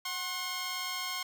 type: tone pair together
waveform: 10% pulse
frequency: 740 / 1070.4 Hz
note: F#5 / C6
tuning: 0 / +39 cents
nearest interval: tritone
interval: 639 cents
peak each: -33 / -26 dBFS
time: 0.05-1.23 s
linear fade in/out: 5 ms
effects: none